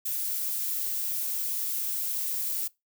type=noise with amplitude modulation; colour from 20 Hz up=violet; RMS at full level=-29 dBFS; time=0.05-2.68 s; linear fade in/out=10 ms; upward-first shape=sine; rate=255 Hz; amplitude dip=30%; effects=noise-tail reverb RT60 0.2 s tail -22 dB re dry